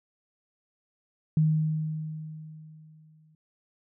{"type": "tone with exponential decay", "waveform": "sine", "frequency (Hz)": 156, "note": "D#3", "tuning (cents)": 5, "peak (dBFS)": -18, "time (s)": [1.37, 3.35], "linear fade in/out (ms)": 2, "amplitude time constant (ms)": 430, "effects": []}